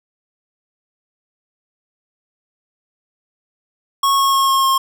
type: tone with pitch steps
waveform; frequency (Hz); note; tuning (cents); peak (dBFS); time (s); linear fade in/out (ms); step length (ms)
square; 1100 / 1093 / 1086.1 / 1079.2 / 1072.4; C#6 / C#6 / C#6 / C#6 / C6; -14 / -25 / -36 / -47 / +42; -13; 4.03-4.78; 5; 150
effects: none